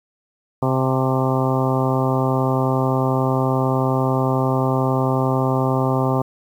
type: harmonic tone with a mistuned harmonic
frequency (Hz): 131.2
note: C3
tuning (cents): +5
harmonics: 1 / 2 / 3 / 4 / 5 / 6 / 7 / 8 / 9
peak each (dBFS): -20 / -23 / -25 / -26 / -27 / -28 / -28 / -29 / -30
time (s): 0.62-6.22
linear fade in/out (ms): 5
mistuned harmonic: 7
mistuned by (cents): -39
effects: 8-bit